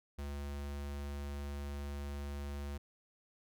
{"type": "tone", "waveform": "square", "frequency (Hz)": 71.3, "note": "C#2", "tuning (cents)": 49, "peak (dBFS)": -40, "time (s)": [0.18, 2.78], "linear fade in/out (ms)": 10, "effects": []}